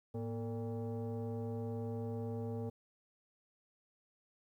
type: tone with frequency modulation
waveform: sine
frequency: 108.5 Hz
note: A2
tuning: 24 cents flat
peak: -36 dBFS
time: 0.14-2.7 s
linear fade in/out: 10 ms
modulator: 346 Hz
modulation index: 1.2
effects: tanh soft clip ceiling -32 dBFS + 12-bit